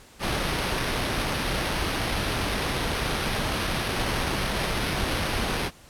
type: noise with sample-and-hold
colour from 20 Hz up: pink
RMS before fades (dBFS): -27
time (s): 0.19-5.71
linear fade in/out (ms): 50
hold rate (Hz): 7350
effects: pink hiss -51 dBFS RMS until 5.89 s + low-pass 12000 Hz 12 dB/octave